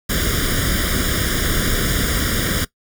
pink noise with comb filter, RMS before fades -19 dBFS, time 0.09-2.65 s, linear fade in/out 10 ms, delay 0.58 ms, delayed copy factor +0.95, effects noise-tail reverb RT60 0.1 s tail -19 dB re dry

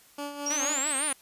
15% pulse tone with tremolo, 287.9 Hz, D4, 34 cents flat, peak -26 dBFS, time 0.18-0.79 s, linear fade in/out 5 ms, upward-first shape sine, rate 4.7 Hz, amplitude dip 55%
sine exponential sweep, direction up, 5588 to 9690 Hz, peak -27 dBFS, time 0.46-1.13 s, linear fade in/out 5 ms
5% pulse tone with vibrato, 284.5 Hz, C#4, 45 cents sharp, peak -20 dBFS, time 0.5-1.13 s, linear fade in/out 5 ms, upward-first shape sine, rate 5.9 Hz, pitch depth 140 cents each way
effects white hiss -57 dBFS RMS until 1.21 s + resampled to 32000 Hz

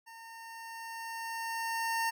25% pulse tone with level ramp, 912 Hz, A#5, 38 cents flat, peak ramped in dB -45 to -25 dBFS, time 0.06-2.11 s, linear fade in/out 20 ms, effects none

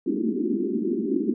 white band-pass noise, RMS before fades -25 dBFS, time 0.06-1.34 s, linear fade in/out 5 ms, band 200 to 390 Hz, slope 96 dB/octave, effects none

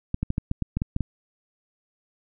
clicks, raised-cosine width 5 ms, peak -12 dBFS, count 10, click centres 0.144 / 0.23 / 0.304 / 0.381 / 0.514 / 0.623 / 0.77 / 0.819 / 0.964 / 1.007 s, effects none

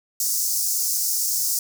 pink high-pass noise, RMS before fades -23 dBFS, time 0.2-1.59 s, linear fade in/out 2 ms, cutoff 5200 Hz, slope 48 dB/octave, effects none

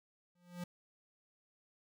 square tone with exponential growth, 176.4 Hz, F3, 18 cents sharp, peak -38 dBFS, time 0.35-0.64 s, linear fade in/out 5 ms, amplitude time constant 63 ms, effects none

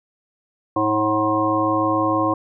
harmonic tone with a mistuned harmonic, 106.5 Hz, G#2, 44 cents sharp, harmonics 1 / 3 / 5 / 7 / 9 / 10, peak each -30 / -21 / -24 / -26 / -28 / -21 dBFS, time 0.76-2.34 s, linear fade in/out 5 ms, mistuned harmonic 5, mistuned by +31 cents, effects none

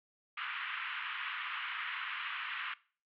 pink band-pass noise, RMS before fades -40 dBFS, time 0.37-2.74 s, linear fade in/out 5 ms, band 1100 to 3100 Hz, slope 48 dB/octave, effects noise-tail reverb RT60 0.4 s tail -20 dB re dry

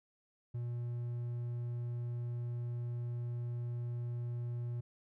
triangle tone, 120 Hz, B2, 49 cents flat, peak -34 dBFS, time 0.54-4.81 s, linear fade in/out 10 ms, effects none

